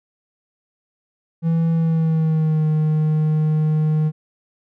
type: tone with pitch glide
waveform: triangle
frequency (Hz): 164.81 to 154.66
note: E3 to D#3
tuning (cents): 0 to -10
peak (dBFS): -13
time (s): 1.42-4.12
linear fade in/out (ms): 50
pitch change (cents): -110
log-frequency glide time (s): 1.72-2.67
effects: none